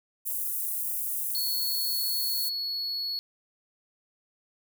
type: high-pass noise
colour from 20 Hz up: pink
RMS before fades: -31 dBFS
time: 0.25-2.5 s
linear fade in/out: 20 ms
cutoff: 11000 Hz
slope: 24 dB/octave
type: tone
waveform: triangle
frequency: 4377 Hz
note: C#8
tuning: 23 cents flat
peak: -28 dBFS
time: 1.35-3.19 s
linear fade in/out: 0 ms
effects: none